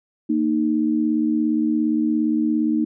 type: tone pair together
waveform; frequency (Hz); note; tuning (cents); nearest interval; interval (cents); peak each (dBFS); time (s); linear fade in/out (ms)
sine; 231 / 308.3; A#3 / D#4; -16 / -16; perfect fourth; 500; -21 / -19; 0.29-2.85; 10
effects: none